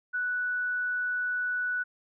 sine tone, 1480 Hz, F#6, in tune, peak -27 dBFS, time 0.13-1.84 s, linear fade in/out 20 ms, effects none

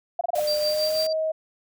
sine tone bursts, 695 Hz, F5, 9 cents flat, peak -20 dBFS, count 5, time 0.19-0.399 s, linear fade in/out 5 ms, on 21 ms, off 26 ms
sine tone with pitch glide, 600 to 632.7 Hz, D5 to D#5, +37 to +29 cents, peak -22 dBFS, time 0.35-1.32 s, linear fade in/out 10 ms, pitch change +92 cents, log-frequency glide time 0.59-1.04 s
white noise, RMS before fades -37 dBFS, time 0.35-1.07 s, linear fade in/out 5 ms
sine tone with tremolo, 4699 Hz, D8, in tune, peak -23 dBFS, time 0.47-1.13 s, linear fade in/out 5 ms, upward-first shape triangle, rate 6.1 Hz, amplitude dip 85%
effects none

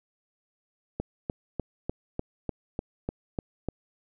click train, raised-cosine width 2 ms, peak -16 dBFS, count 10, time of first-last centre 1-3.687 s, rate 3.35 Hz, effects none

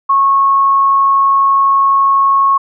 sine tone, 1097 Hz, C#6, 18 cents flat, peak -7 dBFS, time 0.09-2.58 s, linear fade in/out 10 ms, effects none

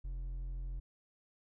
triangle tone with hard clipping, 43.65 Hz, F1, in tune, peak -39 dBFS, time 0.04-0.8 s, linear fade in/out 10 ms, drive 8 dB, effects none

